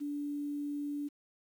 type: tone with quantisation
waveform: sine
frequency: 289.8 Hz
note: D4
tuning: 23 cents flat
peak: -34 dBFS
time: 0-1.09 s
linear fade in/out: 20 ms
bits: 10
effects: none